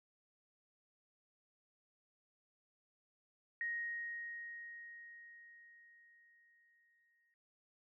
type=tone with exponential decay; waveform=sine; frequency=1874 Hz; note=A#6; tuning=9 cents sharp; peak=-36 dBFS; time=3.61-7.34 s; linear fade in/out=1 ms; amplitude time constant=810 ms; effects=none